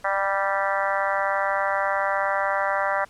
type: harmonic tone with a mistuned harmonic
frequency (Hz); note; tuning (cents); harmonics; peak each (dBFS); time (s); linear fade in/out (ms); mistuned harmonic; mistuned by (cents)
195.8; G3; -2; 3 / 4 / 5 / 6 / 7 / 8 / 9 / 10; -27 / -28 / -29 / -30 / -30 / -31 / -32 / -32; 0.04-3.05; 10; 3; +19
effects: pink hiss -53 dBFS RMS until 3.09 s + low-pass 10000 Hz 12 dB/octave